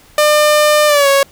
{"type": "tone with pitch glide", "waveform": "sawtooth", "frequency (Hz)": [600, 553.4], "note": ["D5", "C#5"], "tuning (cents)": [37, -3], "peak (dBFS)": -4, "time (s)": [0.18, 1.23], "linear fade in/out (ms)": 2, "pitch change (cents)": -140, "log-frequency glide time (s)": [0.87, 1.08], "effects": ["pink hiss -45 dBFS RMS until 1.31 s"]}